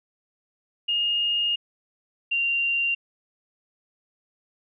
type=tone pair in turn; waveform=sine; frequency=2843 / 2772 Hz; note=F7 / F7; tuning=+30 / -14 cents; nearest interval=unison; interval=44 cents; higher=first; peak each=-21 dBFS; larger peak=neither; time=0.88-1.56 / 2.31-2.95 s; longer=first; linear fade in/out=10 ms; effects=none